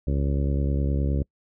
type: harmonic tone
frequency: 69.7 Hz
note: C#2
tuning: 10 cents sharp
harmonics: 1 / 2 / 3 / 4 / 5 / 6 / 7 / 8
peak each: -23 / -27 / -33 / -33 / -37 / -39 / -40 / -40 dBFS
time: 0.07-1.23 s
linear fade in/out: 5 ms
effects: noise-tail reverb RT60 0.1 s tail -26 dB re dry